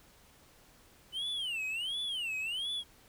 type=tone with vibrato; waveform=triangle; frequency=2960 Hz; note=F#7; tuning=in tune; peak=-32 dBFS; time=1.12-2.84 s; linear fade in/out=50 ms; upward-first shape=sine; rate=1.4 Hz; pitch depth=270 cents each way; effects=pink hiss -61 dBFS RMS until 3.08 s